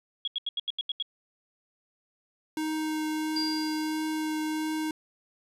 sine tone bursts, 3322 Hz, G#7, in tune, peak -27 dBFS, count 8, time 0.25-1.025 s, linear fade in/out 2 ms, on 26 ms, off 81 ms
square tone with vibrato, 311.1 Hz, D#4, in tune, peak -29 dBFS, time 2.57-4.91 s, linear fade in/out 2 ms, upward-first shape triangle, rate 1.5 Hz, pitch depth 9 cents each way
sine tone with exponential decay, 4774 Hz, D8, 28 cents sharp, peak -27 dBFS, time 3.36-4.47 s, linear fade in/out 5 ms, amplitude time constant 240 ms
effects resampled to 32000 Hz

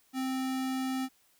square tone, 261.6 Hz, C4, in tune, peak -31 dBFS, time 0.13-1.09 s, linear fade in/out 50 ms, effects white hiss -67 dBFS RMS until 1.39 s

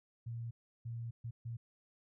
sine tone bursts at uneven times, 116.54 Hz, A#2, in tune, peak -39 dBFS, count 4, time 0.26-0.51 / 0.85-1.11 / 1.24-1.31 / 1.45-1.57 s, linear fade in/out 10 ms, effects none

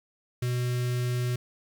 square tone with notch filter, 123.47 Hz, B2, in tune, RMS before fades -28 dBFS, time 0.42-1.36 s, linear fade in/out 5 ms, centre 830 Hz, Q 0.92, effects 9-bit

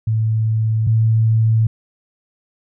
sine tone pair in turn, 110.5 / 111.65 Hz, A2 / A2, +8 / +26 cents, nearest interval unison, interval 18 cents, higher second, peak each -14 / -11 dBFS, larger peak second, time 0.07-0.87 / 0.87-1.67 s, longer neither, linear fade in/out 5 ms, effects none

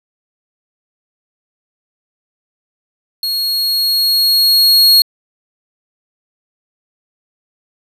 45% pulse tone with level ramp, 4300 Hz, C8, 47 cents sharp, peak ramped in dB -15 to -4 dBFS, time 3.23-5.02 s, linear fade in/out 2 ms, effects resampled to 32000 Hz + 7-bit

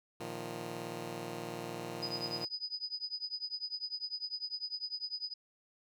10% pulse chord, Bb suspended fourth, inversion none, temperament just, 116.54 / 155.39 / 174.81 Hz, Bb2 / Eb3 / F3, 0 / -2 / +2 cents, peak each -37 dBFS, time 0.2-2.45 s, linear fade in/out 5 ms
sine tone with tremolo, 4978 Hz, D#8, in tune, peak -33 dBFS, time 2.02-5.34 s, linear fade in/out 10 ms, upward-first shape triangle, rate 10 Hz, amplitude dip 100%
effects none

